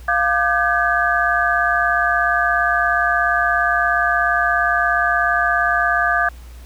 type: tone cluster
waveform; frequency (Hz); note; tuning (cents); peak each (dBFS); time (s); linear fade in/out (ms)
sine; 698 / 1197 / 1544 / 1681; F5 / D6 / G6 / G#6; -1 / +33 / -27 / +20; -20; 0.08-6.29; 5
effects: added 60 Hz sine -35 dBFS peak until 6.65 s + pink hiss -48 dBFS RMS until 6.65 s